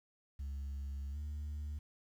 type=tone with pitch glide; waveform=sine; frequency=69.3 to 74.27 Hz; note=C#2 to D2; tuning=0 to +20 cents; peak=-36 dBFS; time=0.39-1.79 s; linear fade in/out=10 ms; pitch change=+120 cents; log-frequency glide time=1.12-1.17 s; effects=tanh soft clip ceiling -38 dBFS + 11-bit